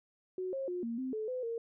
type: tone with pitch steps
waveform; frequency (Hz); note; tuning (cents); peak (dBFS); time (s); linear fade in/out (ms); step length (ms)
sine; 370.3 / 538 / 357.6 / 232 / 259.9 / 433.8 / 507 / 461.2; F#4 / C5 / F4 / A#3 / C4 / A4 / B4 / A#4; +1 / +48 / +41 / -8 / -11 / -25 / +45 / -19; -34; 0.38-1.58; 2; 150
effects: none